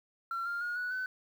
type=tone with pitch steps; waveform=sine; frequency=1362 / 1397.9 / 1434.7 / 1472.5 / 1511.2 Hz; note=F6 / F6 / F6 / F#6 / F#6; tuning=-44 / +1 / +46 / -9 / +36 cents; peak=-31 dBFS; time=0.31-1.06 s; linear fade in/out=2 ms; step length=150 ms; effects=tanh soft clip ceiling -30 dBFS + 10-bit